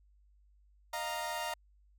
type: chord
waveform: sawtooth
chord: Eb suspended second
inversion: none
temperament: equal with one note detuned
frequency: 615.8 / 698.5 / 932.3 Hz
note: Eb5 / F5 / Bb5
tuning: -18 / 0 / 0 cents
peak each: -38 / -37 / -34 dBFS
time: 0.93-1.54 s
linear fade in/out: 5 ms
effects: added 50 Hz sine -62 dBFS peak until 1.98 s